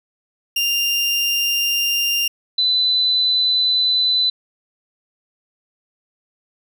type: tone pair in turn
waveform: 30% pulse / sine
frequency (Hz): 2794 / 4005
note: F7 / B7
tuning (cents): 0 / +23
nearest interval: tritone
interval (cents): 623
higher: second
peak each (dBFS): -14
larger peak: neither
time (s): 0.56-2.28 / 2.58-4.3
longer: neither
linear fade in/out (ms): 5
effects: none